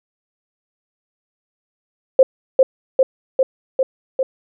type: tone with echo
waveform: sine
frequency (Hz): 526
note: C5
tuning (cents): +9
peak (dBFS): -4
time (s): 2.19-2.23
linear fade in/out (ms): 2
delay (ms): 400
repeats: 5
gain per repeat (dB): -2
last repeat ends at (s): 4.23
effects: none